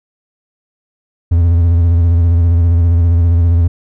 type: tone with vibrato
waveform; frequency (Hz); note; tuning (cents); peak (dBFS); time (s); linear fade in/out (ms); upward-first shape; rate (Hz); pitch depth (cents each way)
triangle; 84.9; F2; -48; -5; 1.31-3.68; 10; square; 15; 41
effects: none